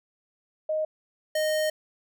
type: tone pair in turn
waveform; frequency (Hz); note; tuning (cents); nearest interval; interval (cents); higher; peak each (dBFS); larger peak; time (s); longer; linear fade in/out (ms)
sine / square; 622.3 / 618.4; D#5 / D#5; 0 / -11; unison; 11; first; -24; neither; 0.69-0.85 / 1.35-1.7; second; 5
effects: none